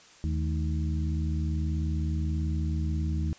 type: harmonic tone with a mistuned harmonic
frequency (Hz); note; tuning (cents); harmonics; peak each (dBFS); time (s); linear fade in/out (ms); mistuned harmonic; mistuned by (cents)
78.5; D#2; +16; 1 / 2 / 3 / 4; -27 / -33 / -37 / -39; 0.24-3.33; 0; 3; -140
effects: white hiss -54 dBFS RMS until 3.38 s + resampled to 16000 Hz